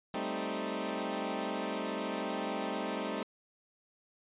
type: chord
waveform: 15% pulse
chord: A half-diminished seventh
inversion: third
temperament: equal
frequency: 196 / 220 / 261.6 / 311.1 Hz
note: G3 / A3 / C4 / Eb4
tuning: 0 / 0 / 0 / 0 cents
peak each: -33 dBFS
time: 0.14-3.23 s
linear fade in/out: 2 ms
effects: resampled to 8000 Hz